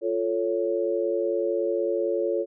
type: chord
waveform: sine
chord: F augmented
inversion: none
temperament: equal with one note detuned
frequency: 349.2 / 440 / 556 Hz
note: F4 / A4 / C#5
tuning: 0 / 0 / +5 cents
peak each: -27 dBFS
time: 0.01-2.46 s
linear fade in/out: 50 ms
effects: none